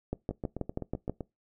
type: two click trains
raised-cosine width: 2 ms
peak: -22 / -18 dBFS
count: 8 / 7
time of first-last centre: 0.31-1.207 / 0.13-1.096 s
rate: 7.8 / 6.21 Hz
effects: noise-tail reverb RT60 0.2 s tail -22 dB re dry